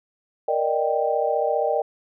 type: chord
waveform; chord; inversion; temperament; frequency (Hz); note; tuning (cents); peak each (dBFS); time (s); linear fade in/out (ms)
sine; Eb major seventh; second; equal; 466.2 / 587.3 / 622.3 / 784; Bb4 / D5 / Eb5 / G5; 0 / 0 / 0 / 0; -25; 0.48-1.82; 5
effects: none